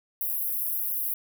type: high-pass noise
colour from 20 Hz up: pink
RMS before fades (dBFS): -29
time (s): 0.21-1.14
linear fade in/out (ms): 2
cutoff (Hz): 11000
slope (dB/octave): 96
effects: none